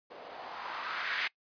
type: noise with low-pass filter sweep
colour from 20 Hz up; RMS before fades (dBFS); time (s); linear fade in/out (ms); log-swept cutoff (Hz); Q
violet; -38; 0.1-1.28; 10; 530 to 2000; 2.1
effects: noise-tail reverb RT60 0.1 s tail -22 dB re dry + resampled to 11025 Hz